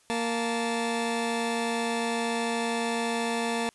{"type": "tone pair together", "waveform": "15% pulse", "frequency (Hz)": [232.1, 874.8], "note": ["A#3", "A5"], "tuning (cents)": [-7, -10], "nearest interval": "octave + major seventh", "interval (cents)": 2297, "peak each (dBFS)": [-21, -27], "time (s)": [0.1, 3.69], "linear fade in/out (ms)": 0, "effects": ["white hiss -62 dBFS RMS until 3.74 s", "resampled to 24000 Hz"]}